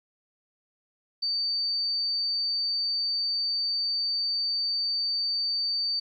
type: tone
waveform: sine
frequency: 4594 Hz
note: D8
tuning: 39 cents flat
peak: -25 dBFS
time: 1.22-6 s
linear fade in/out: 10 ms
effects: 11-bit

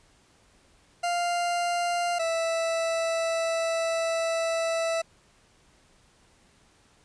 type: tone pair in turn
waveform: 40% pulse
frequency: 698 / 658.8 Hz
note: F5 / E5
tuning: -1 / -1 cents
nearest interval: minor second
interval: 100 cents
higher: first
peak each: -24 dBFS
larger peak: neither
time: 1.03-2.19 / 2.19-5.02 s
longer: second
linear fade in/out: 10 ms
effects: pink hiss -61 dBFS RMS until 7.04 s + resampled to 22050 Hz

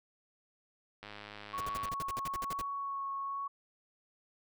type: click train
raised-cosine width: 0.3 ms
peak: -30 dBFS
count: 90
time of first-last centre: 1.03-1.886 s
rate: 104 Hz
type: tone with vibrato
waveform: sine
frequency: 1108.7 Hz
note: C#6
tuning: in tune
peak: -35 dBFS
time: 1.53-3.48 s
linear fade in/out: 10 ms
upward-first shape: sine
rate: 1.1 Hz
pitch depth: 13 cents each way
type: noise bursts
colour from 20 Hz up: pink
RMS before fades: -42 dBFS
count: 13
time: 1.58-2.613 s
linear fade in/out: 0 ms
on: 25 ms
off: 59 ms
effects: none

